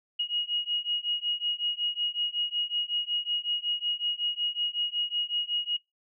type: beating tone pair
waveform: sine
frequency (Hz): 2884 / 2889.4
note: F#7 / F#7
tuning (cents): -45 / -42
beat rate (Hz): 5.4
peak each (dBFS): -30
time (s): 0.19-5.77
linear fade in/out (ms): 10
effects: noise-tail reverb RT60 0.2 s tail -23 dB re dry